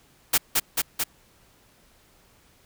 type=noise with echo; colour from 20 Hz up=white; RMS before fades=-19 dBFS; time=0.33-0.38 s; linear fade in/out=10 ms; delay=220 ms; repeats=3; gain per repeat=-2 dB; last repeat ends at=1.04 s; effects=pink hiss -59 dBFS RMS until 2.65 s